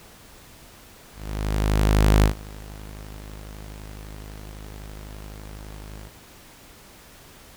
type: tone with ADSR envelope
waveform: sawtooth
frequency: 51.91 Hz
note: G#1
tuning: in tune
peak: -9 dBFS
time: 1.13-6.1 s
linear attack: 1100 ms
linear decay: 110 ms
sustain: -24 dB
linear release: 34 ms
effects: pink hiss -48 dBFS RMS until 7.56 s